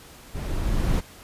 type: noise with level ramp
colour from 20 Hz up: brown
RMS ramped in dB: -29 to -20 dBFS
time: 0.34-1.01 s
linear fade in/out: 20 ms
effects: pink hiss -47 dBFS RMS until 1.23 s + resampled to 32000 Hz